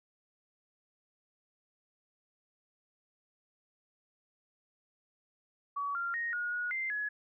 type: tone with pitch steps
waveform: sine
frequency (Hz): 1134 / 1387 / 1867 / 1441 / 1453 / 2086 / 1689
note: C#6 / F6 / A#6 / F#6 / F#6 / C7 / G#6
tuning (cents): +39 / -12 / +2 / -46 / -32 / -6 / +29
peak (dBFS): -32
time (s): 5.76-7.09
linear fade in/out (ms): 10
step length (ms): 190
effects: none